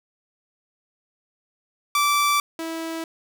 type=tone pair in turn; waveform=sawtooth; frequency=1164 / 326.6 Hz; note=D6 / E4; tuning=-16 / -16 cents; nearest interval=octave + minor seventh; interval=2200 cents; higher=first; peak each=-14 / -24 dBFS; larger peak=first; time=1.95-2.4 / 2.59-3.04 s; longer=neither; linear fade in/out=2 ms; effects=none